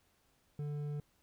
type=tone with hard clipping; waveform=triangle; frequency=146.83 Hz; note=D3; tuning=in tune; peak=-38 dBFS; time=0.59-1 s; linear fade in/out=2 ms; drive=10 dB; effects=pink hiss -73 dBFS RMS until 1.22 s